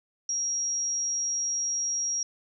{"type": "tone", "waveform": "sine", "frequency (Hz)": 5650, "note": "F8", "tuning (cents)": 19, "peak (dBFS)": -26, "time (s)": [0.29, 2.23], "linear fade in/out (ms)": 2, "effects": []}